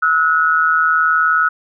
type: tone pair together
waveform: sine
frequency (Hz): 1300 / 1459.2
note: E6 / F#6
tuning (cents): -24 / -24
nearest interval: major second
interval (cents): 200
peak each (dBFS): -14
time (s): 0.02-1.49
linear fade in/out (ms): 10
effects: none